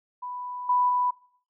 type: tone with level steps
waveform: sine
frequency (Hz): 990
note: B5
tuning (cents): +4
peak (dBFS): -32 / -19 / -21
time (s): 0.22-1.11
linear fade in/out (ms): 10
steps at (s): 0.69 / 0.89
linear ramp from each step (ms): 5
effects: noise-tail reverb RT60 0.6 s tail -24 dB re dry